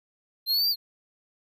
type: linear two-way sweep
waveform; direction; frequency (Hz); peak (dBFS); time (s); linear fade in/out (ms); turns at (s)
square; up then down; 4118 to 4787 to 4118; -22; 0.46-0.76; 50; 0.7
effects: none